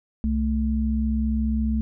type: tone pair together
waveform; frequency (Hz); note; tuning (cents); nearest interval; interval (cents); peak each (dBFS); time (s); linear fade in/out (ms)
sine; 65.41 / 220; C2 / A3; 0 / 0; octave + major sixth; 2100; -23; 0.24-1.81; 0
effects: none